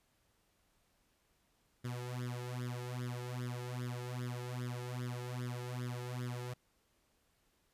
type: tone with flanger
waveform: sawtooth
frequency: 123.47 Hz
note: B2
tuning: in tune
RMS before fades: -41 dBFS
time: 1.84-6.54 s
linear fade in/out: 10 ms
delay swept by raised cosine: 0.57 to 2.37 ms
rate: 2.5 Hz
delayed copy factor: +1
effects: pink hiss -75 dBFS RMS until 7.73 s + resampled to 32000 Hz